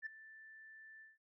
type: tone with ADSR envelope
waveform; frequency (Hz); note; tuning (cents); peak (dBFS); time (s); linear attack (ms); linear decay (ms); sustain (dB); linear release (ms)
sine; 1765; A6; +5; -38; 0.02-1.18; 43; 5; -17; 170
effects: noise-tail reverb RT60 0.1 s tail -19 dB re dry + tanh soft clip ceiling -34 dBFS